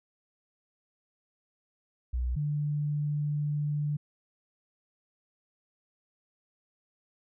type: tone pair in turn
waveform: sine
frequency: 61.7 / 147.68 Hz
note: B1 / D3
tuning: -1 / +10 cents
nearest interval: octave + minor third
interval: 1511 cents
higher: second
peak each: -27 dBFS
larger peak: neither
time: 2.13-2.36 / 2.36-3.97 s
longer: second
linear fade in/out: 10 ms
effects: none